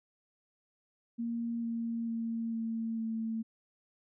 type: tone with pitch steps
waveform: sine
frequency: 233.1 / 230.8 / 228.6 / 226.3 / 224.1 Hz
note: A#3 / A#3 / A#3 / A3 / A3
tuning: 0 / -17 / -34 / +49 / +32 cents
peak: -32 dBFS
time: 1.18-3.43 s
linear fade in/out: 20 ms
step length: 450 ms
effects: none